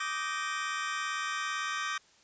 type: chord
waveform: sawtooth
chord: Eb major seventh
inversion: third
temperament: just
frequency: 1166.7 / 1244.5 / 1555.6 / 1866.8 Hz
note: D6 / Eb6 / G6 / Bb6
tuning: -12 / 0 / -14 / +2 cents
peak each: -32 / -35 / -33 / -35 dBFS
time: 0-1.98 s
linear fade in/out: 5 ms
effects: white hiss -62 dBFS RMS until 2.23 s + resampled to 16000 Hz